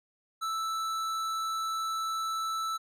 sine tone with tanh clipping, 1318.5 Hz, E6, in tune, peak -32 dBFS, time 0.41-2.78 s, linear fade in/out 20 ms, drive 16 dB, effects none

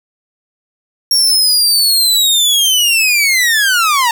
sawtooth linear sweep, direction down, 5570 to 899 Hz, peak -6 dBFS, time 1.11-4.11 s, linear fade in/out 2 ms, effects none

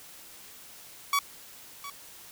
sawtooth tone with echo, 1132 Hz, C#6, 36 cents sharp, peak -19 dBFS, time 1.13-1.19 s, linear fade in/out 2 ms, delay 710 ms, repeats 1, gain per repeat -15 dB, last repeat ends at 1.9 s, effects white hiss -49 dBFS RMS until 2.31 s

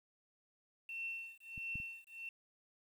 sine tone with tremolo, 2700 Hz, E7, 41 cents sharp, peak -38 dBFS, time 0.89-2.29 s, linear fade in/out 2 ms, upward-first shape triangle, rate 1.5 Hz, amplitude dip 100%
clicks, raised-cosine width 5 ms, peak -39 / -34 / -42 dBFS, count 3, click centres 1.578 / 1.756 / 1.801 s
effects 11-bit

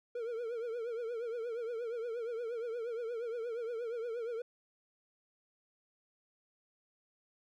triangle tone with vibrato, 466.2 Hz, A#4, in tune, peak -34 dBFS, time 0.15-4.42 s, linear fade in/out 5 ms, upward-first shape triangle, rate 8.5 Hz, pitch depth 110 cents each way, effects none

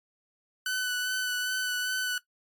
sawtooth tone with vibrato, 1498 Hz, F#6, 21 cents sharp, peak -24 dBFS, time 0.66-2.18 s, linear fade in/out 2 ms, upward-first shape sine, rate 2.5 Hz, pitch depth 18 cents each way, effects noise-tail reverb RT60 0.1 s tail -17 dB re dry + MP3 96 kbps

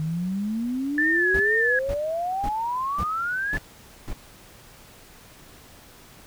sine exponential sweep, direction up, 152.8 to 1745 Hz, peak -24 dBFS, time 0-3.57 s, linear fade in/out 0 ms
sine tone with vibrato, 1746 Hz, A6, 14 cents flat, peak -19 dBFS, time 0.98-1.79 s, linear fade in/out 2 ms, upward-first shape triangle, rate 2.2 Hz, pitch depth 91 cents each way
brown noise bursts, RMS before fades -29 dBFS, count 6, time 1.34-4.132 s, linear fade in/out 5 ms, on 57 ms, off 490 ms
effects pink hiss -49 dBFS RMS until 6.26 s

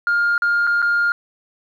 sine tone with dropouts, 1410 Hz, F6, 16 cents sharp, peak -13 dBFS, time 0.07-1.12 s, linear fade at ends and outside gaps 1 ms, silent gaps 0.379-0.421 / 0.669-0.673 / 0.819-0.825 s, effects tanh soft clip ceiling -12 dBFS + 9-bit

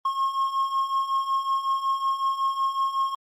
triangle beating tone pair, 1076 / 1081.4 Hz, C6 / C#6, +48 / -43 cents, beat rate 5.4 Hz, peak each -27 / -22 dBFS, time 0.05-3.15 s, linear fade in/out 5 ms, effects Opus 32 kbps

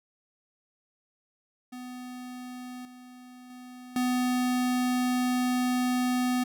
square tone with level steps, 250 Hz, B3, 21 cents sharp, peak -39 / -47 / -44 / -25 dBFS, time 1.72-6.44 s, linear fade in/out 10 ms, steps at 2.85 / 3.5 / 3.96 s, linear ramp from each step 2 ms, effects none

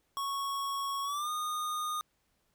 square tone with pitch glide, 1107 to 1228.3 Hz, C#6 to D#6, -3 to -23 cents, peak -33 dBFS, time 0.17-2.01 s, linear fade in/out 0 ms, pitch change +180 cents, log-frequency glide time 1.03-1.3 s, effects pink hiss -75 dBFS RMS until 2.54 s

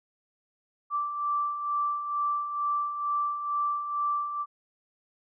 sine beating tone pair, 1168 / 1170.2 Hz, D6 / D6, -10 / -7 cents, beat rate 2.2 Hz, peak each -35 / -27 dBFS, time 0.9-4.46 s, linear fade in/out 50 ms, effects none

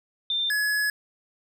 sine / square tone pair in turn, 3587 / 1692.8 Hz, A7 / G#6, +33 / +33 cents, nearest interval octave + minor second, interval 1300 cents, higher first, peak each -23 dBFS, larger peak neither, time 0.3-0.5 / 0.5-0.9 s, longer second, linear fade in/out 2 ms, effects none

